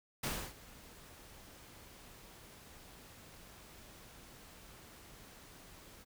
pink noise with ADSR envelope, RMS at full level -36 dBFS, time 0.23-6.05 s, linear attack 8 ms, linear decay 290 ms, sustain -20 dB, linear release 29 ms, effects none

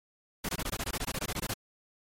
pink noise bursts, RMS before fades -33 dBFS, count 16, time 0.44-1.539 s, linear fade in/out 5 ms, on 49 ms, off 21 ms, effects MP3 64 kbps

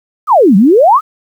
sine exponential two-way sweep, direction down then up, 1340 to 179 to 1340 Hz, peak -3 dBFS, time 0.27-1.01 s, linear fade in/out 50 ms, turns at 0.56 s, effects 7-bit

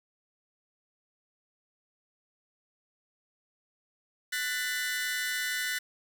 sawtooth tone cluster, 1482 / 1776 / 2007 Hz, F#6 / A6 / B6, +2 / +16 / +27 cents, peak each -31 dBFS, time 4.32-5.79 s, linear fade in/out 10 ms, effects 8-bit

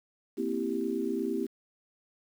sine chord, C dominant seventh, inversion third, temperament equal, 233.1 / 261.6 / 329.6 / 392 Hz, Bb3 / C4 / E4 / G4, 0 / 0 / 0 / 0 cents, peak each -35 / -34 / -34 / -33 dBFS, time 0.37-1.47 s, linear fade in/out 20 ms, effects 9-bit

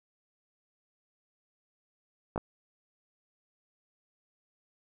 clicks, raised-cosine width 1 ms, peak -19 / -16 dBFS, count 2, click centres 2.36 / 2.378 s, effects none

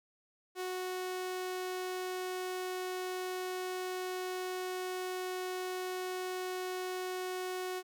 sawtooth tone, 368.2 Hz, F#4, 8 cents flat, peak -32 dBFS, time 0.55-7.83 s, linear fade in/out 50 ms, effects none

